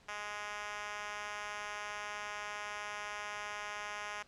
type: tone with high-pass filter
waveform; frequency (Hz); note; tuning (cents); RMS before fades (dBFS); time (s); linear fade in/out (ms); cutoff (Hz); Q
5% pulse; 207.7; G#3; 0; -42; 0.08-4.23; 10; 770; 0.93
effects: pink hiss -63 dBFS RMS until 4.27 s + low-pass 6000 Hz 12 dB/octave